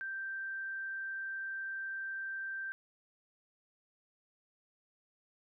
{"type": "tone", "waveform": "sine", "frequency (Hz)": 1568, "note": "G6", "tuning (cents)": 0, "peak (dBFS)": -37, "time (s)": [0.01, 2.72], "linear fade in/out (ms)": 0, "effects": []}